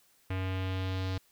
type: tone with low-pass filter sweep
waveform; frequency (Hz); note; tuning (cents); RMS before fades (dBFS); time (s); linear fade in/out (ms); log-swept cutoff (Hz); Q
square; 94; F#2; +28; -33; 0.3-1.18; 5; 2500 to 4400; 2.1
effects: white hiss -66 dBFS RMS until 1.31 s